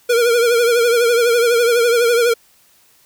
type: tone with vibrato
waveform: square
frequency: 472.5 Hz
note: A#4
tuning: 23 cents sharp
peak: -12 dBFS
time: 0.09-2.34 s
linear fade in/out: 10 ms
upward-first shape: triangle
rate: 12 Hz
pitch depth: 74 cents each way
effects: white hiss -53 dBFS RMS until 3.05 s